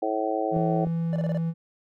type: harmonic tone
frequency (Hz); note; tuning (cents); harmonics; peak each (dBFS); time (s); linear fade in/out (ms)
108.9; A2; -17; 3 / 4 / 5 / 6 / 7; -30 / -31 / -30 / -32 / -29; 0.02-0.85; 5
type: tone with pitch glide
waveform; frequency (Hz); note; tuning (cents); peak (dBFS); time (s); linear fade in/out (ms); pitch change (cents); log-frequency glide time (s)
triangle; 166.3 to 165.34; E3 to E3; +16 to +6; -22; 0.51-1.54; 50; -10; 1.06-1.19
type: clicks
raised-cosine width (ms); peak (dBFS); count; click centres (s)
2; -23; 2; 0.566 / 0.87
type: tone bursts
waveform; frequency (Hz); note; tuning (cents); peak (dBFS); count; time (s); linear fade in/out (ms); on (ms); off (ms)
triangle; 587.3; D5; 0; -27; 5; 1.13-1.374; 0; 28; 26
effects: none